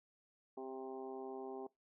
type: harmonic tone with a mistuned harmonic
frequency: 131.8 Hz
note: C3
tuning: 13 cents sharp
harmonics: 2 / 3 / 4 / 5 / 6 / 7 / 8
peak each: -51 / -46 / -59 / -54 / -51 / -60 / -60 dBFS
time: 0.57-1.67 s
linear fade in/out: 5 ms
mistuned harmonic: 4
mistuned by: +29 cents
effects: noise-tail reverb RT60 0.2 s tail -23 dB re dry